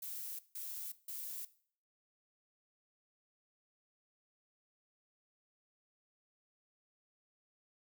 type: noise bursts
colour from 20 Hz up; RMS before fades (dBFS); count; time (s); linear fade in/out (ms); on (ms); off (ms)
violet; -44; 3; 0.02-1.45; 5; 370; 160
effects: noise-tail reverb RT60 0.5 s tail -17 dB re dry